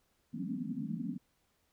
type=band-pass noise; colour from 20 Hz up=white; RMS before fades=-38 dBFS; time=0.33-1.18 s; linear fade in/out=10 ms; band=150 to 280 Hz; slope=96 dB/octave; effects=pink hiss -75 dBFS RMS until 1.72 s